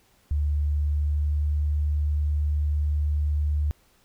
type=tone with pitch glide; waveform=sine; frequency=73.6 to 74.24 Hz; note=D2 to D2; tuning=+4 to +19 cents; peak=-21 dBFS; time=0.31-3.71 s; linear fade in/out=0 ms; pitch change=+15 cents; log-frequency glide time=0.7-1.52 s; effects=pink hiss -62 dBFS RMS until 4.04 s